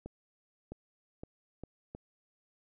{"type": "accelerating click train", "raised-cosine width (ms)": 2, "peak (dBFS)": -29, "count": 5, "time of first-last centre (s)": [0.06, 1.95], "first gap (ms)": 660, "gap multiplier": 0.78, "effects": []}